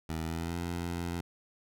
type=tone with pitch glide; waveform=15% pulse; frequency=80.5 to 86.28 Hz; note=E2 to F2; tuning=-41 to -20 cents; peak=-27 dBFS; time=0.09-1.21 s; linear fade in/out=5 ms; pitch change=+121 cents; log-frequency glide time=0.23-0.59 s; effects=none